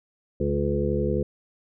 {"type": "harmonic tone with a mistuned harmonic", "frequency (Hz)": 71.4, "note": "D2", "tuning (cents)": -48, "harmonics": [1, 2, 3, 5, 6, 7], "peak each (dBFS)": [-29, -29, -29, -29, -29, -29], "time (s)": [0.4, 1.23], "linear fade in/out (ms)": 5, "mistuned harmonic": 5, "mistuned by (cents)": -20, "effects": []}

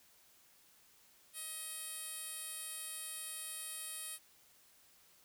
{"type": "tone with band-pass filter", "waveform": "10% pulse", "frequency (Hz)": 633, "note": "D#5", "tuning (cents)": 30, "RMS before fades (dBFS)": -45, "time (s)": [1.33, 4.19], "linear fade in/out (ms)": 50, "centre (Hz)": 11000, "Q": 1.9, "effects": ["white hiss -66 dBFS RMS until 5.24 s"]}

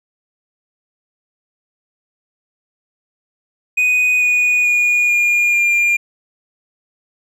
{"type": "tone with pitch steps", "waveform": "triangle", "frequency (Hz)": [2489, 2466, 2443, 2421, 2399], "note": ["D#7", "D#7", "D#7", "D#7", "D7"], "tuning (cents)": [0, -16, -32, -48, 36], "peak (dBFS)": -10, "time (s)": [3.77, 5.97], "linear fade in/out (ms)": 10, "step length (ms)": 440, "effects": []}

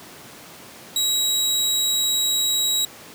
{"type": "tone", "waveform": "25% pulse", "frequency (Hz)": 3854, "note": "B7", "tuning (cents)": -43, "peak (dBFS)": -15, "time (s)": [0.96, 2.85], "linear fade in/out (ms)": 2, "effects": ["pink hiss -42 dBFS RMS until 3.14 s", "high-pass 150 Hz 12 dB/octave"]}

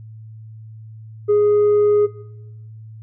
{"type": "tone with tanh clipping", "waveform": "sine", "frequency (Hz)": 415.3, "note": "G#4", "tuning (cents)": 0, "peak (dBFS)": -12, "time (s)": [1.28, 2.07], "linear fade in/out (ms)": 20, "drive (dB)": 1, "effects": ["noise-tail reverb RT60 1.0 s tail -19 dB re dry", "added 110 Hz sine -35 dBFS peak until 3.02 s"]}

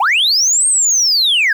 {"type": "linear two-way sweep", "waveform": "sine", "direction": "up then down", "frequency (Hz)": [710, 8590, 1565], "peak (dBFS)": -8, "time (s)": [0, 1.53], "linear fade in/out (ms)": 5, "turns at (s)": 0.67, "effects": ["tanh soft clip ceiling -8 dBFS", "7-bit"]}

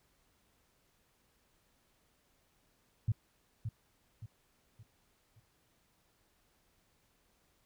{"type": "tone with echo", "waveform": "sine", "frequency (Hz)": 110, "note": "A2", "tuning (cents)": 0, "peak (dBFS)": -26, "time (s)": [3.08, 3.12], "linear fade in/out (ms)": 5, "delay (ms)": 570, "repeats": 4, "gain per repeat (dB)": -8, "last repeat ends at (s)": 5.4, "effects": ["pink hiss -73 dBFS RMS until 7.65 s"]}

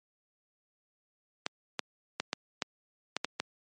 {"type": "clicks", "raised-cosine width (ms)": 0.2, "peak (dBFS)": -12, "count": 8, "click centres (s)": [1.464, 1.793, 2.2, 2.331, 2.622, 3.166, 3.246, 3.4], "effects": ["high-pass 200 Hz 12 dB/octave", "MP3 48 kbps"]}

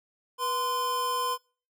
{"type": "tone pair together", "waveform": "square", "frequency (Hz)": [488.3, 1031], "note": ["B4", "C6"], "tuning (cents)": [-20, -26], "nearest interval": "octave + minor second", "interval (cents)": 1294, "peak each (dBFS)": [-36, -28], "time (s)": [0.38, 1.38], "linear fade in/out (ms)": 50, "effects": ["noise-tail reverb RT60 0.4 s tail -25 dB re dry"]}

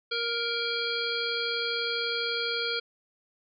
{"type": "harmonic tone", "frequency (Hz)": 468, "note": "A#4", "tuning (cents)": 7, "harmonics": [1, 3, 5, 7, 9, 10], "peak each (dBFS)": [-34, -33, -36, -34, -35, -37], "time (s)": [0.11, 2.8], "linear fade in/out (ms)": 10, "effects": []}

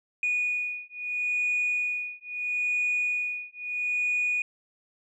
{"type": "beating tone pair", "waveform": "sine", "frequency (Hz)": [2462, 2462.76], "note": ["D#7", "D#7"], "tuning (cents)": [-19, -18], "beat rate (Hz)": 0.76, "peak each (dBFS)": -28, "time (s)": [0.23, 4.42], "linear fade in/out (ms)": 2, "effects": ["tanh soft clip ceiling -20 dBFS"]}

